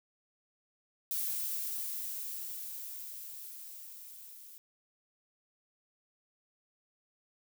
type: noise with level ramp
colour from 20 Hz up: violet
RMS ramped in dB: -34 to -52 dBFS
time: 1.11-4.58 s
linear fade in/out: 0 ms
effects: none